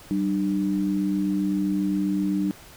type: tone pair together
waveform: sine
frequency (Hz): 192.36 / 300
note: G3 / D4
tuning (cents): -32 / +37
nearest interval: minor sixth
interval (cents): 769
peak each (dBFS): -24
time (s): 0.11-2.51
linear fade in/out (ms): 0
effects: pink hiss -47 dBFS RMS until 2.76 s